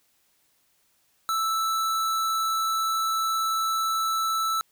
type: tone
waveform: square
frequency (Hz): 1318.5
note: E6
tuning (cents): 0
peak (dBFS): -24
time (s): 1.29-4.61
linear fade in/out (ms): 0
effects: white hiss -67 dBFS RMS until 4.71 s